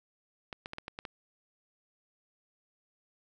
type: clicks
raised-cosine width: 0.3 ms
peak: -23 dBFS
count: 7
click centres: 0.528 / 0.659 / 0.734 / 0.784 / 0.881 / 0.989 / 1.052 s
effects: none